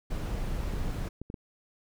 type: noise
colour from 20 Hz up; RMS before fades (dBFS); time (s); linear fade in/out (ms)
brown; -32; 0.1-1.09; 10
type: clicks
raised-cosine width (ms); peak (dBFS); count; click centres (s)
3; -26; 5; 0.737 / 1.057 / 1.216 / 1.301 / 1.342
effects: none